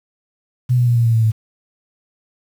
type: tone with pitch steps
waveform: sine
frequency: 124.7 / 122.2 / 119.76 / 117.36 / 115.01 / 112.71 / 110.46 Hz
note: B2 / B2 / A#2 / A#2 / A#2 / A2 / A2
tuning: +17 / -18 / +47 / +12 / -23 / +42 / +7 cents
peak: -11 dBFS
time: 0.69-1.32 s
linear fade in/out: 20 ms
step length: 90 ms
effects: 7-bit